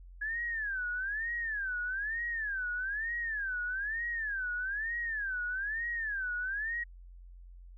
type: tone with vibrato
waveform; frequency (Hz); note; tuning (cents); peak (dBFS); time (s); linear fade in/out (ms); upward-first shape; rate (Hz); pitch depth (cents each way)
sine; 1661.2; G#6; 0; -32; 0.21-6.84; 10; sine; 1.1; 230
effects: added 44 Hz sine -48 dBFS peak until 7.77 s